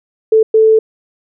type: tone bursts at uneven times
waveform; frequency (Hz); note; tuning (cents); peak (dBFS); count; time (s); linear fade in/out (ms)
sine; 440; A4; 0; -5; 2; 0.32-0.43 / 0.54-0.79; 5
effects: none